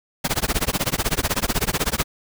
pink noise with tremolo, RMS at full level -19 dBFS, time 0.24-2.04 s, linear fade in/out 10 ms, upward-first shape sine, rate 16 Hz, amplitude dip 100%, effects none

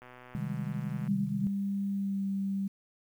click train, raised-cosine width 0.5 ms, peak -35 dBFS, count 133, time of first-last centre 0.02-1.076 s, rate 125 Hz
sine chord, Ab major seventh, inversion first, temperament equal, 130.81 / 155.56 / 196 / 207.7 Hz, C3 / Eb3 / G3 / Ab3, 0 / 0 / 0 / 0 cents, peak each -37 / -36 / -38 / -39 dBFS, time 0.35-1.47 s, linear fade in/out 0 ms
sine tone with pitch glide, 198.5 to 195.88 Hz, G3 to G3, +22 to -1 cents, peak -29 dBFS, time 1.08-2.68 s, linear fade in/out 10 ms, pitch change -23 cents, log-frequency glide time 1.9-2.25 s
effects 10-bit

